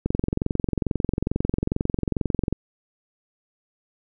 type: click train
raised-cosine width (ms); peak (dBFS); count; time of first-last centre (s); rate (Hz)
3; -9; 56; 0.06-2.526; 22.3
effects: none